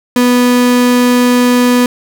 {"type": "tone", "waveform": "35% pulse", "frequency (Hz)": 246.3, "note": "B3", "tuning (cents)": -5, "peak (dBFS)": -5, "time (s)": [0.16, 1.86], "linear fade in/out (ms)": 2, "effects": []}